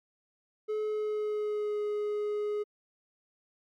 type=tone with pitch glide; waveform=triangle; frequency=428.3 to 417.8 Hz; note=A4 to G#4; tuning=-47 to +10 cents; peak=-27 dBFS; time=0.68-2.64 s; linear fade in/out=20 ms; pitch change=-43 cents; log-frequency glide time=0.79-1.81 s; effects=MP3 96 kbps